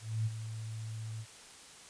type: tone with ADSR envelope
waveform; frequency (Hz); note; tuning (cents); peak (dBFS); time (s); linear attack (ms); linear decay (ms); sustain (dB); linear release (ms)
sine; 110.6; A2; +9; -28; 0-1.26; 260; 32; -10; 56
effects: white hiss -53 dBFS RMS until 1.89 s + resampled to 22050 Hz